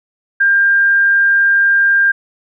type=tone; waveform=sine; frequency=1598 Hz; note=G6; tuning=33 cents sharp; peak=-8 dBFS; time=0.4-2.12 s; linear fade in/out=10 ms; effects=none